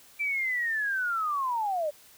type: linear sweep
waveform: sine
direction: down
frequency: 2349 to 572 Hz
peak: -26 dBFS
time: 0.19-1.91 s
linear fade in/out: 20 ms
effects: white hiss -55 dBFS RMS until 2.17 s